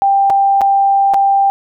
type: tone with dropouts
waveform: sine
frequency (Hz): 790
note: G5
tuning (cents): +13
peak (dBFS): -8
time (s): 0.02-1.5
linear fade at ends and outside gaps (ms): 0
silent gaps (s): 0.299-0.303 / 0.61-0.616 / 1.137-1.143
effects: none